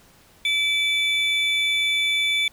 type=tone pair together; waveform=triangle; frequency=2310 / 3492 Hz; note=D7 / A7; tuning=-29 / -14 cents; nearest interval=perfect fifth; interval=715 cents; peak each=-20 / -21 dBFS; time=0.45-2.48 s; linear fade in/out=2 ms; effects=pink hiss -54 dBFS RMS until 2.52 s